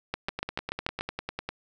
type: two click trains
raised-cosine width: 0.3 ms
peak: -16 / -13 dBFS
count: 13 / 7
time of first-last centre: 0.29-1.49 / 0.14-1.01 s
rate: 10 / 6.9 Hz
effects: none